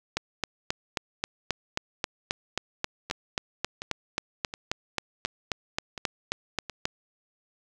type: two click trains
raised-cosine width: 0.2 ms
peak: -18 / -9 dBFS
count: 6 / 26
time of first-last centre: 3.1-6.697 / 0.17-6.854 s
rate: 1.39 / 3.74 Hz
effects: none